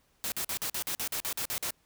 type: noise bursts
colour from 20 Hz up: white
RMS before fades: -33 dBFS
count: 12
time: 0.24-1.706 s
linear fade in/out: 0 ms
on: 80 ms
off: 46 ms
effects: pink hiss -69 dBFS RMS until 1.85 s